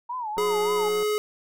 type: tone with vibrato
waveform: sine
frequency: 925 Hz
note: A#5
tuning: 14 cents flat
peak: -28 dBFS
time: 0.09-0.89 s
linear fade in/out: 10 ms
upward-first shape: sine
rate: 3.5 Hz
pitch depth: 170 cents each way
type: click train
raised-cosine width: 1 ms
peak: -27 dBFS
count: 121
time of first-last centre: 0.37-1.029 s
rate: 182 Hz
type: tone with pitch glide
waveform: square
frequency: 418.6 to 422.2 Hz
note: G#4 to G#4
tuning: +14 to +29 cents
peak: -23 dBFS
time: 0.38-1.18 s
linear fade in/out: 0 ms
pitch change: +15 cents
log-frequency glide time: 0.68-0.92 s
effects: none